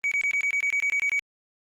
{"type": "tone bursts", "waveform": "sine", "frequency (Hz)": 2264, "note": "C#7", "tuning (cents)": 36, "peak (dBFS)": -19, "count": 12, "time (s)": [0.04, 1.193], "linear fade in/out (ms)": 0, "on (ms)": 75, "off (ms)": 23, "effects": ["tanh soft clip ceiling -20 dBFS", "Opus 32 kbps"]}